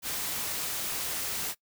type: noise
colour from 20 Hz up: white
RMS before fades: -33 dBFS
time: 0.02-1.55 s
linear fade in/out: 50 ms
effects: noise-tail reverb RT60 0.1 s tail -21 dB re dry